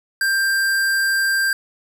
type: tone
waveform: square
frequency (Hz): 1583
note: G6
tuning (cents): +17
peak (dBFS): -17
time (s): 0.21-1.53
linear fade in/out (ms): 2
effects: none